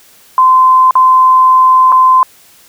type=tone with dropouts; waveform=sine; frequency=1032 Hz; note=C6; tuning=24 cents flat; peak=-3 dBFS; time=0.38-2.23 s; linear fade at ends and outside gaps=1 ms; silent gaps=0.909-0.954 / 1.92-1.924 s; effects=white hiss -43 dBFS RMS until 2.68 s